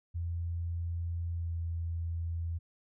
sine tone with pitch glide, 85 to 83.78 Hz, F2 to E2, -46 to +29 cents, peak -32 dBFS, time 0.14-2.59 s, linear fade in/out 20 ms, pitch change -25 cents, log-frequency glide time 1.34-1.53 s, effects none

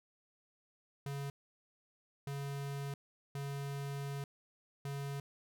square tone bursts at uneven times, 140.2 Hz, C#3, 20 cents sharp, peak -39 dBFS, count 4, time 1.06-1.3 / 2.27-2.94 / 3.35-4.24 / 4.85-5.2 s, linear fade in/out 2 ms, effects none

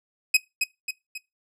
sawtooth tone with echo, 2534 Hz, D#7, 31 cents sharp, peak -11 dBFS, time 0.34-0.37 s, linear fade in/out 5 ms, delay 270 ms, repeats 3, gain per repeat -6 dB, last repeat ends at 1.18 s, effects noise-tail reverb RT60 0.2 s tail -21 dB re dry + low-pass 12000 Hz 12 dB/octave

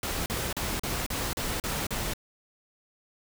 pink noise bursts, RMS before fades -31 dBFS, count 8, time 0.03-2.136 s, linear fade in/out 2 ms, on 230 ms, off 38 ms, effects none

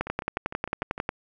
two click trains, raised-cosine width 0.5 ms, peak -20 / -11 dBFS, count 7 / 13, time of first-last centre 0.07-0.979 / 0.01-1.091 s, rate 6.6 / 11.1 Hz, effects none

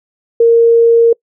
sine tone, 463.5 Hz, A#4, 10 cents flat, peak -4 dBFS, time 0.4-1.13 s, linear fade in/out 5 ms, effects noise-tail reverb RT60 0.1 s tail -26 dB re dry

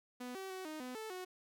sawtooth tone with pitch steps, 248.2 / 383 / 375.4 / 310 / 251.9 / 438.6 / 367.6 Hz, B3 / G4 / F#4 / D#4 / B3 / A4 / F#4, +9 / -40 / +25 / -6 / +34 / -6 / -11 cents, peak -39 dBFS, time 0.2-1.25 s, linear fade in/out 10 ms, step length 150 ms, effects none

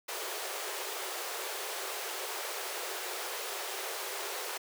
pink high-pass noise, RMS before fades -38 dBFS, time 0.08-4.58 s, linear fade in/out 10 ms, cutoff 360 Hz, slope 96 dB/octave, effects none

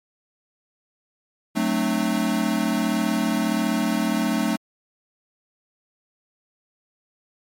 square chord, D dominant seventh, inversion first, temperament equal with one note detuned, 185 / 220 / 261.6 / 301.2 Hz, F#3 / A3 / C4 / D4, 0 / 0 / 0 / +44 cents, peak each -29 / -24 / -28 / -27 dBFS, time 1.55-4.57 s, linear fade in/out 20 ms, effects MP3 64 kbps

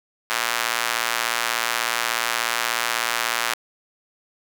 square tone with high-pass filter, 58.27 Hz, A#1, in tune, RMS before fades -24 dBFS, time 0.3-3.54 s, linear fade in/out 0 ms, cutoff 1300 Hz, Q 0.95, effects 7-bit

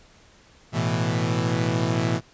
sawtooth chord, A suspended second, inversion none, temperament equal, 110 / 123.47 / 164.81 Hz, A2 / B2 / E3, 0 / 0 / 0 cents, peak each -22 dBFS, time 0.72-2.21 s, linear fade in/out 50 ms, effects pink hiss -54 dBFS RMS until 2.33 s + resampled to 16000 Hz

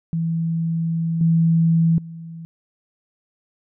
sine tone with level steps, 164.81 Hz, E3, in tune, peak -19 / -13 / -32 dBFS, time 0.13-2.45 s, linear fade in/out 0 ms, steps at 1.21 / 1.98 s, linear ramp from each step 2 ms, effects none

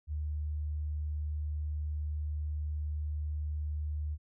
sine tone, 75.3 Hz, D2, 44 cents sharp, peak -32 dBFS, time 0.07-4.18 s, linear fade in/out 50 ms, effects none

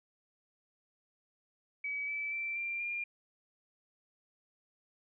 sine tone with pitch steps, 2279 / 2309 / 2340 / 2372 / 2403 Hz, C#7 / D7 / D7 / D7 / D7, +47 / -30 / -7 / +17 / +39 cents, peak -34 dBFS, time 1.84-3.04 s, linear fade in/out 5 ms, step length 240 ms, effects none

